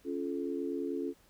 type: chord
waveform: sine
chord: Db augmented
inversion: none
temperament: just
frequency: 277.2 / 346.5 / 433.1 Hz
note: Db4 / F4 / A4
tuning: 0 / -14 / -27 cents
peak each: -36 / -37 / -38 dBFS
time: 0.04-1.14 s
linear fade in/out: 50 ms
effects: pink hiss -65 dBFS RMS until 1.29 s